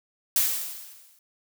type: noise with exponential decay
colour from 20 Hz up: blue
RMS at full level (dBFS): -20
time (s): 0.36-1.19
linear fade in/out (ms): 2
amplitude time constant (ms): 180
effects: none